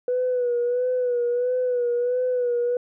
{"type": "tone with vibrato", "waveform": "sine", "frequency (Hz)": 492, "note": "B4", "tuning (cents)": -7, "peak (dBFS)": -19, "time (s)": [0.08, 2.77], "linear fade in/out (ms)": 2, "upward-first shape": "sine", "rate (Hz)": 1.5, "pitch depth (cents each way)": 46, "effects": ["tanh soft clip ceiling -16 dBFS"]}